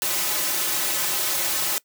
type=noise with comb filter; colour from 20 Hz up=white; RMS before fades=-24 dBFS; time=0.02-1.78 s; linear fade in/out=0 ms; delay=4.3 ms; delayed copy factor=-0.85; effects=noise-tail reverb RT60 0.1 s tail -21 dB re dry + high-pass 200 Hz 12 dB/octave